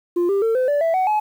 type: tone with pitch steps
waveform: sine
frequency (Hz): 349.2 / 396.5 / 450.2 / 511.3 / 580.5 / 659.2 / 748.5 / 850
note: F4 / G4 / A4 / C5 / D5 / E5 / F#5 / G#5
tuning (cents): 0 / +20 / +40 / -40 / -20 / 0 / +20 / +40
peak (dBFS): -13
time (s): 0.16-1.2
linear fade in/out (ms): 10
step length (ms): 130
effects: tanh soft clip ceiling -15 dBFS + 8-bit